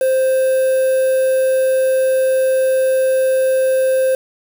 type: tone with quantisation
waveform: triangle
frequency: 523.3 Hz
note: C5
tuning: in tune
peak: -10 dBFS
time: 0.01-4.15 s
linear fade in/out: 2 ms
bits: 5
effects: none